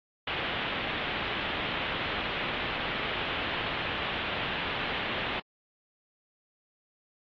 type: low-pass noise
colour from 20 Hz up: white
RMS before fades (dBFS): -33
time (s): 0.27-5.4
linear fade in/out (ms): 5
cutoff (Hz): 3400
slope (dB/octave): 48
effects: AAC 48 kbps